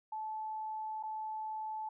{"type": "tone with dropouts", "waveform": "sine", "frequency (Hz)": 869, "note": "A5", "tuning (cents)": -22, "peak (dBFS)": -37, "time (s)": [0.12, 1.89], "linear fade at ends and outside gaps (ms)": 5, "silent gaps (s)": [1.028, 1.034], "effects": []}